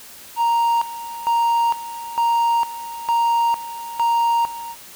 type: tone with tremolo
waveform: triangle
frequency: 932.3 Hz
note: A#5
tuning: in tune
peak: -13 dBFS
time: 0.36-4.76 s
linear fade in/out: 50 ms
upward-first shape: square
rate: 1.1 Hz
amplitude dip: 80%
effects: white hiss -41 dBFS RMS until 4.95 s